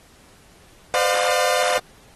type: tone cluster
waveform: sawtooth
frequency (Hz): 512 / 601 / 713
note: C5 / D5 / F5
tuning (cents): -38 / +40 / +36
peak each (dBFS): -19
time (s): 0.94-1.78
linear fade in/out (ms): 0
effects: pink hiss -52 dBFS RMS until 2.15 s + AAC 32 kbps